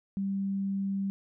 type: tone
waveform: sine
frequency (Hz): 196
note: G3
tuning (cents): 0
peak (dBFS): -28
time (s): 0.17-1.1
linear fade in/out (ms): 0
effects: none